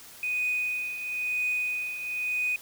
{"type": "tone with tremolo", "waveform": "sine", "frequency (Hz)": 2489, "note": "D#7", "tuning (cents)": 0, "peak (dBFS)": -23, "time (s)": [0.23, 2.56], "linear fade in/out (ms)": 2, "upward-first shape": "triangle", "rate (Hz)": 1, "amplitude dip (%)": 70, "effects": ["tanh soft clip ceiling -21 dBFS", "white hiss -48 dBFS RMS until 2.61 s"]}